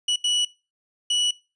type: tone bursts at uneven times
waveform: 40% pulse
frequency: 2943 Hz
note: F#7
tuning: 10 cents flat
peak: -19 dBFS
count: 3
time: 0.08-0.16 / 0.24-0.45 / 1.1-1.31 s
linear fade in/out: 5 ms
effects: noise-tail reverb RT60 0.3 s tail -21 dB re dry + resampled to 22050 Hz